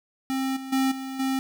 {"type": "tone with level steps", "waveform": "square", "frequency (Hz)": 265.6, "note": "C4", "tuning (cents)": 26, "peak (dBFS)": [-25, -35, -21, -32, -24], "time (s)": [0.3, 1.39], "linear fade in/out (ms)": 0, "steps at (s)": [0.56, 0.72, 0.91, 1.19], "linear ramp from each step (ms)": 10, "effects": ["9-bit"]}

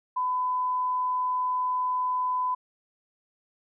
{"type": "tone", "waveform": "sine", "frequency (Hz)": 1005, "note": "B5", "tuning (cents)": 30, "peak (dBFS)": -24, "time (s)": [0.16, 2.55], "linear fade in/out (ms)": 10, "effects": []}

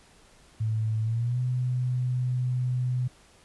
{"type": "tone with pitch glide", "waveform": "sine", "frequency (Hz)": [110, 125.63], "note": ["A2", "B2"], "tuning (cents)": [0, 30], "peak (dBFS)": -24, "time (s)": [0.6, 3.08], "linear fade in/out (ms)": 10, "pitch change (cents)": 230, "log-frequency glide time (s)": [1.03, 1.4], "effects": ["pink hiss -57 dBFS RMS until 3.44 s", "resampled to 24000 Hz"]}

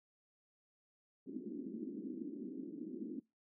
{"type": "band-pass noise", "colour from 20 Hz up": "white", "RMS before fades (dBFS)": -45, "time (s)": [1.26, 3.2], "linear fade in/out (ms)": 10, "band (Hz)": [210, 340], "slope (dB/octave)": 48, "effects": ["noise-tail reverb RT60 0.2 s tail -22 dB re dry"]}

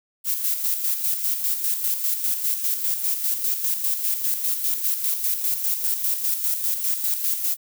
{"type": "noise with tremolo", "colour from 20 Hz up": "violet", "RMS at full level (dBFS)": -22, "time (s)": [0.24, 7.57], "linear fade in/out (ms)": 50, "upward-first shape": "square", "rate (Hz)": 5, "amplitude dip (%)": 50, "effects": []}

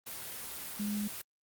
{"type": "tone in noise", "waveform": "sine", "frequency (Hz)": 207.5, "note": "G#3", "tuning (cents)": -1, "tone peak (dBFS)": -32, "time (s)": [0.79, 1.08], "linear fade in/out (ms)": 10, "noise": "white", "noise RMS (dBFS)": -42, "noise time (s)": [0.06, 1.22], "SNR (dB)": 7, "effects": ["Opus 24 kbps"]}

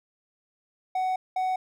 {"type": "tone pair in turn", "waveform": "triangle", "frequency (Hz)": [746, 746], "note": ["F#5", "F#5"], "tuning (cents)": [14, 14], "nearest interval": "unison", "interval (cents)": 0, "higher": "neither", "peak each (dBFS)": -22, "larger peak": "neither", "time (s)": [[0.95, 1.16], [1.36, 1.56]], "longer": "first", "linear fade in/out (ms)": 5, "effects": []}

